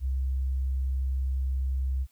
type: tone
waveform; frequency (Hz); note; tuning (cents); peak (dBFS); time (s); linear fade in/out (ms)
sine; 65.8; C2; +10; -25; 0-2.07; 50
effects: white hiss -67 dBFS RMS until 2.11 s

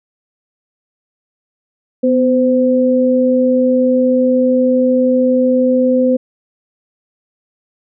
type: tone pair together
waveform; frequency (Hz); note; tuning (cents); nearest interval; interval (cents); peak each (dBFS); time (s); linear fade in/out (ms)
sine; 250.6 / 514; B3 / C5; +25 / -31; octave; 1244; -12; 2.03-6.17; 10
effects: none

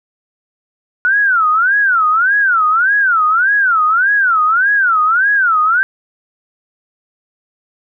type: tone with vibrato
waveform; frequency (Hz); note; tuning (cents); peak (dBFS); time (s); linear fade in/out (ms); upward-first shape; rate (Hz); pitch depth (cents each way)
sine; 1436; F6; +48; -9; 1.05-5.83; 0; sine; 1.7; 260
effects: none

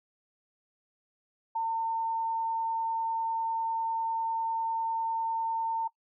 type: tone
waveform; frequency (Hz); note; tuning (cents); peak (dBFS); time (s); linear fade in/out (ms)
sine; 905; A5; +48; -27; 1.55-5.88; 10
effects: noise-tail reverb RT60 0.1 s tail -20 dB re dry

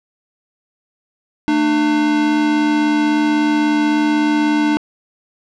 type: tone pair together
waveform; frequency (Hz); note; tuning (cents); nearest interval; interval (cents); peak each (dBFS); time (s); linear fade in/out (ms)
square; 223.9 / 300.2; A3 / D4; +30 / +38; perfect fourth; 508; -23 / -14; 1.48-4.77; 0
effects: low-pass 4000 Hz 12 dB/octave

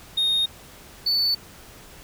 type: tone pair in turn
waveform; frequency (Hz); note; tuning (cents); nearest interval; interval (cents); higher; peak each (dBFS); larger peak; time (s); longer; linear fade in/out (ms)
sine; 3705 / 4486; A#7 / C#8; -11 / +20; minor third; 331; second; -16; neither; 0.17-0.46 / 1.06-1.35; neither; 10
effects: tanh soft clip ceiling -18 dBFS + pink hiss -46 dBFS RMS until 2.03 s

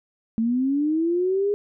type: linear sweep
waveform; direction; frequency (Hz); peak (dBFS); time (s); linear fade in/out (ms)
sine; up; 220 to 415.3; -19; 0.38-1.54; 0
effects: none

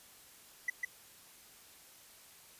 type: tone with echo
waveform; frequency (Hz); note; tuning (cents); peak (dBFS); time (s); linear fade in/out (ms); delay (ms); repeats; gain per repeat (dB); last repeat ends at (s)
triangle; 1980; B6; +4; -28; 0.68-0.7; 5; 150; 1; -2; 0.85
effects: white hiss -58 dBFS RMS until 2.59 s + resampled to 32000 Hz

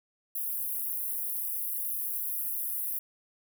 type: high-pass noise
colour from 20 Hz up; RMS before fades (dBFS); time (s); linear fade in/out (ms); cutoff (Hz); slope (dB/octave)
pink; -33; 0.35-2.99; 5; 11000; 48
effects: none

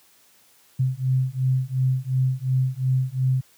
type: beating tone pair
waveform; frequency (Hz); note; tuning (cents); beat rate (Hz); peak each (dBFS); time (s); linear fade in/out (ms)
sine; 128.6 / 131.4; C3 / C3; -30 / +8; 2.8; -22; 0.79-3.41; 10
effects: white hiss -57 dBFS RMS until 3.57 s + high-pass 80 Hz 12 dB/octave

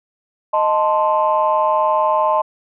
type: chord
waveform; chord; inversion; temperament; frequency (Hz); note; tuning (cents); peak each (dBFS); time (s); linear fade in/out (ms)
sine; A diminished; second; equal; 622.3 / 880 / 1046.5; Eb5 / A5 / C6; 0 / 0 / 0; -17; 0.53-2.42; 10
effects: tanh soft clip ceiling -5 dBFS

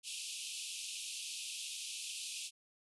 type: band-pass noise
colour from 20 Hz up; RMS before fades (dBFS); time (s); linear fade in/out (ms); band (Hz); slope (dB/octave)
pink; -44; 0.03-2.51; 50; 2500 to 11000; 96
effects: none

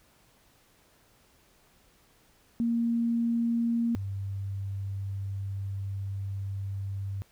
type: tone pair in turn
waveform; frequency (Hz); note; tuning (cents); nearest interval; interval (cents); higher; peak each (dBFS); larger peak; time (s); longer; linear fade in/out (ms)
sine; 233.1 / 98.25; A#3 / G2; 0 / +4; octave + minor third; 1496; first; -24 / -31; first; 2.6-3.95 / 3.95-7.22; second; 0
effects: pink hiss -63 dBFS RMS until 7.31 s

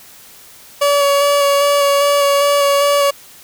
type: tone with vibrato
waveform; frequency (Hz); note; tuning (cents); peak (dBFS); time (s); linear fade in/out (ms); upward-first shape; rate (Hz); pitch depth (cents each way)
30% pulse; 568; C#5; +42; -8; 0.81-3.11; 10; square; 2.5; 12
effects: white hiss -41 dBFS RMS until 3.43 s

